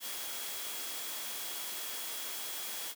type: tone in noise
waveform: sine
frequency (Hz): 3322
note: G#7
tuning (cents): 0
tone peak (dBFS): -48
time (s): 0-2.95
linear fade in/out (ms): 50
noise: white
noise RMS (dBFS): -40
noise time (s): 0-2.95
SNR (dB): -11
effects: high-pass 300 Hz 12 dB/octave